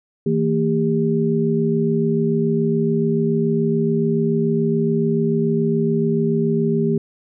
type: tone cluster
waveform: sine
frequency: 160.8 / 227.8 / 399.5 Hz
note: E3 / A#3 / G4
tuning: -43 / -40 / +33 cents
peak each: -20 dBFS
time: 0.26-6.98 s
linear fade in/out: 5 ms
effects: none